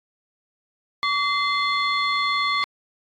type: tone cluster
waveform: sine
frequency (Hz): 1141 / 2069 / 3463 / 4292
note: C#6 / C7 / A7 / C8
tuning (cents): +50 / -20 / -28 / +43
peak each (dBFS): -22 / -24 / -28 / -29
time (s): 1.03-2.64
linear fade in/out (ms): 0
effects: tanh soft clip ceiling -11 dBFS + AAC 48 kbps